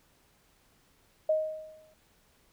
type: tone with exponential decay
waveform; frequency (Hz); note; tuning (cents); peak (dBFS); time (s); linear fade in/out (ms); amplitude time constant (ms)
sine; 625; D#5; +8; -21; 1.29-1.94; 5; 140
effects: pink hiss -66 dBFS RMS until 2.52 s